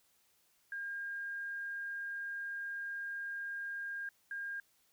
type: tone bursts at uneven times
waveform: sine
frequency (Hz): 1612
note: G6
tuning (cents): +48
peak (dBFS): -38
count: 2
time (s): 0.72-4.09 / 4.31-4.6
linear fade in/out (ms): 2
effects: white hiss -72 dBFS RMS until 4.92 s